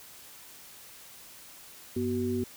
sine tone cluster, 96.8 / 243.8 / 375.4 Hz, G2 / B3 / F#4, -21 / -22 / +25 cents, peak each -35 / -30 / -31 dBFS, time 1.96-2.44 s, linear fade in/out 5 ms, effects white hiss -50 dBFS RMS until 2.56 s

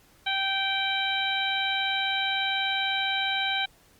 harmonic tone, 779 Hz, G5, 11 cents flat, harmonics 1 / 2 / 3 / 4 / 5, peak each -31 / -31 / -31 / -31 / -31 dBFS, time 0.26-3.66 s, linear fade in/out 10 ms, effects pink hiss -59 dBFS RMS until 3.99 s + Opus 48 kbps

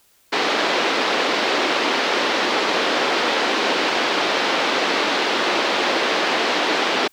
pink band-pass noise, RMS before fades -20 dBFS, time 0.32-7.08 s, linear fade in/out 10 ms, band 300 to 4500 Hz, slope 24 dB/octave, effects white hiss -58 dBFS RMS until 7.12 s

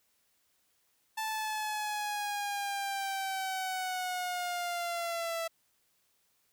sawtooth linear sweep, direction down, 880 to 659.3 Hz, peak -29 dBFS, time 1.17-5.48 s, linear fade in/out 10 ms, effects white hiss -73 dBFS RMS until 6.52 s

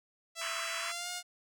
5% pulse tone with pitch glide, 665 to 712.7 Hz, E5 to F5, +15 to +35 cents, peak -25 dBFS, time 0.35-1.23 s, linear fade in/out 50 ms, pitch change +120 cents, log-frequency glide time 0.78-1.1 s
pink band-pass noise, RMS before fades -40 dBFS, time 0.41-0.92 s, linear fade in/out 5 ms, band 1000 to 3200 Hz, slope 96 dB/octave
effects none

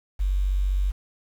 sine tone with quantisation, 47.58 Hz, F#1, 49 cents sharp, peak -20 dBFS, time 0.19-0.92 s, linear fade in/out 20 ms, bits 8, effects none

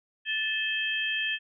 sine tone cluster, 1751 / 2603 / 3170 Hz, A6 / E7 / G7, -9 / -22 / +19 cents, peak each -31 dBFS, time 0.25-1.39 s, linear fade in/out 50 ms, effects none

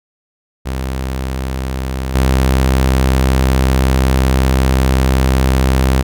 sawtooth tone with level steps, 65.4 Hz, C2, in tune, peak -14 / -6 dBFS, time 0.65-6.03 s, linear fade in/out 20 ms, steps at 2.15 s, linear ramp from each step 2 ms, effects none

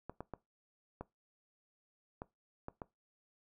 clicks, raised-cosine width 1 ms, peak -28 dBFS, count 7, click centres 0.096 / 0.206 / 0.337 / 1.01 / 2.219 / 2.684 / 2.818 s, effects noise-tail reverb RT60 0.2 s tail -20 dB re dry

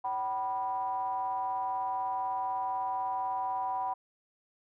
triangle ring-modulated tone, 110 Hz, A2, in tune, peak -25 dBFS, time 0.04-3.94 s, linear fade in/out 10 ms, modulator 872 Hz, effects none

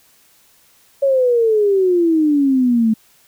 sine exponential sweep, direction down, 560 to 216.9 Hz, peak -11 dBFS, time 1.02-2.94 s, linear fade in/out 10 ms, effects white hiss -53 dBFS RMS until 3.27 s

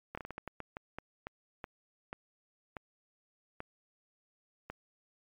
slowing click train, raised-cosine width 0.5 ms, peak -25 dBFS, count 16, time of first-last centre 0.15-4.7 s, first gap 25 ms, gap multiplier 1.31, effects MP3 96 kbps

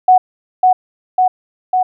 sine tone with echo, 740 Hz, F#5, in tune, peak -4 dBFS, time 0.08-0.18 s, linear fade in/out 5 ms, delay 550 ms, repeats 3, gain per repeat -2 dB, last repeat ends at 1.83 s, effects none

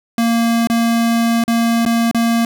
square tone with dropouts, 231.5 Hz, A#3, 12 cents flat, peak -13 dBFS, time 0.18-2.45 s, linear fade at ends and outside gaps 2 ms, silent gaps 0.672-0.699 / 1.439-1.479 / 1.852-1.861 / 2.113-2.146 s, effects none

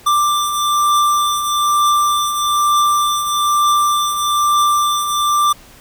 square beating tone pair, 1180 / 1181.1 Hz, D6 / D6, +8 / +9 cents, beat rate 1.1 Hz, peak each -22 / -14 dBFS, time 0.06-5.53 s, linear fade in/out 10 ms, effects pink hiss -43 dBFS RMS until 5.8 s

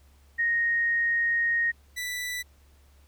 sine / sawtooth tone pair in turn, 1864.7 / 1975.6 Hz, A#6 / B6, 0 / 0 cents, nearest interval minor second, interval 100 cents, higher second, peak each -22 / -27 dBFS, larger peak first, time 0.38-1.72 / 1.96-2.43 s, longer first, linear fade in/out 20 ms, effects added 70 Hz sine -55 dBFS peak until 3.07 s + pink hiss -64 dBFS RMS until 3.07 s

